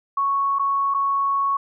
sine tone with dropouts, 1108 Hz, C#6, 1 cent flat, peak -18 dBFS, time 0.17-1.57 s, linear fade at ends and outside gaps 5 ms, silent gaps 0.587-0.594 / 0.941-0.945 s, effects none

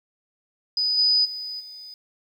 sine tone with level steps, 4978 Hz, D#8, in tune, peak -20 / -16 / -30 / -38 dBFS, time 0.77-1.94 s, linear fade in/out 2 ms, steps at 0.97 / 1.24 / 1.59 s, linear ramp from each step 20 ms, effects 9-bit

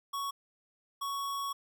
square tone bursts at uneven times, 1114 Hz, C#6, 8 cents sharp, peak -34 dBFS, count 2, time 0.13-0.31 / 1.01-1.53 s, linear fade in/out 10 ms, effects none

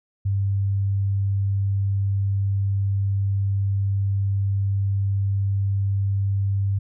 sine tone, 98.7 Hz, G2, 12 cents sharp, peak -19 dBFS, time 0.25-6.79 s, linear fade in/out 10 ms, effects none

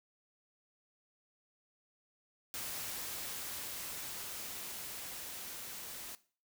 white noise with level ramp, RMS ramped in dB -41 to -46 dBFS, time 2.54-6.15 s, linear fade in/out 0 ms, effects noise-tail reverb RT60 0.4 s tail -18 dB re dry

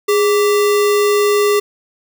sine tone with sample-and-hold, 413.1 Hz, G#4, 9 cents flat, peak -10 dBFS, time 0.08-1.6 s, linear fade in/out 10 ms, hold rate 1575 Hz, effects none

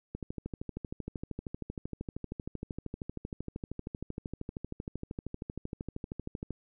click train, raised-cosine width 3 ms, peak -24 dBFS, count 83, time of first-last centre 0.15-6.507 s, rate 12.9 Hz, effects none

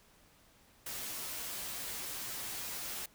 white noise with comb filter, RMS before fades -41 dBFS, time 0.86-3.06 s, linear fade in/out 5 ms, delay 12 ms, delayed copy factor -0.65, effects pink hiss -64 dBFS RMS until 3.14 s

